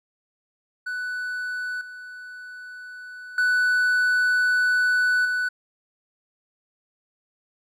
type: tone with level steps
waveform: triangle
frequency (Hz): 1489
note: F#6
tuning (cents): +11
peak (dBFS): -25 / -35 / -16 / -20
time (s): 0.86-5.49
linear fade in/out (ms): 10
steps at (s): 1.81 / 3.38 / 5.25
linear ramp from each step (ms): 2
effects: none